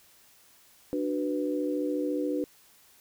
sine chord, B minor, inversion first, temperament just, 296.3 / 370.4 / 493.9 Hz, D4 / F#4 / B4, +15 / +2 / 0 cents, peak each -29 / -34 / -32 dBFS, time 0.93-2.44 s, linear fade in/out 0 ms, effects white hiss -59 dBFS RMS until 3 s

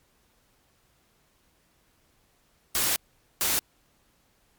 white noise bursts at uneven times, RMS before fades -25 dBFS, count 2, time 2.75-2.96 / 3.41-3.59 s, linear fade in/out 0 ms, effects pink hiss -66 dBFS RMS until 4.58 s + MP3 96 kbps

